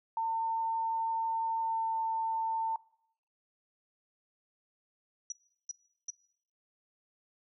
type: tone with pitch glide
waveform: sine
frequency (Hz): 903 to 897.3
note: A5 to A5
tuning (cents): +45 to +34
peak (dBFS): -29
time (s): 0.17-2.76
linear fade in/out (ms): 2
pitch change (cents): -11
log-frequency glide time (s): 1.6-1.99
type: tone bursts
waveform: sine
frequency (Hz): 5850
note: F#8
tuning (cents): -21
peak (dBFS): -35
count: 3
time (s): 5.3-6.103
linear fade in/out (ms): 2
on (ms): 21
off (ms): 370
effects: noise-tail reverb RT60 0.7 s tail -22 dB re dry